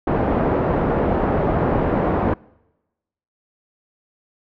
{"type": "low-pass noise", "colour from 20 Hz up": "white", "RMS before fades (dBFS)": -19, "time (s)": [0.07, 2.34], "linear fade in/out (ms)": 5, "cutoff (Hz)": 600, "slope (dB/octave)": 12, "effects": ["noise-tail reverb RT60 1.0 s tail -25 dB re dry", "low-pass 2000 Hz 12 dB/octave"]}